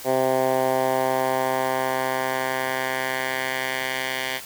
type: tone with band-pass filter sweep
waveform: 10% pulse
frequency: 130.7 Hz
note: C3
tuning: 1 cent flat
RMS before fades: -24 dBFS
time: 0.04-4.41 s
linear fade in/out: 50 ms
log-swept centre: 600 to 2600 Hz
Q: 1.3
effects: white hiss -39 dBFS RMS until 4.45 s